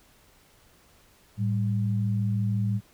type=tone pair together; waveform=sine; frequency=110 / 196 Hz; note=A2 / G3; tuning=0 / 0 cents; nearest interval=minor seventh; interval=1000 cents; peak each=-24 / -29 dBFS; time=1.37-2.81 s; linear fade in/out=50 ms; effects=pink hiss -59 dBFS RMS until 2.93 s